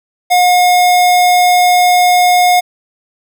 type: tone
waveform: square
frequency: 719 Hz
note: F#5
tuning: 50 cents flat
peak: -7 dBFS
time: 0.3-2.61 s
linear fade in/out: 20 ms
effects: none